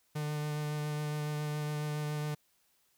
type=tone with vibrato; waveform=45% pulse; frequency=149.8 Hz; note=D3; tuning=35 cents sharp; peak=-33 dBFS; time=0.15-2.35 s; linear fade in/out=10 ms; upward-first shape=sine; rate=7.2 Hz; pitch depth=12 cents each way; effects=white hiss -72 dBFS RMS until 2.97 s